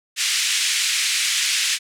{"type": "band-pass noise", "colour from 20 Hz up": "pink", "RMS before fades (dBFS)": -21, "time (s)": [0.16, 1.79], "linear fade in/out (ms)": 50, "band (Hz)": [2100, 9000], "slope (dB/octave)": 24, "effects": []}